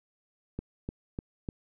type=click train; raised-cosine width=3 ms; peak=-21 dBFS; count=4; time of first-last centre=0.59-1.488 s; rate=3.34 Hz; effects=none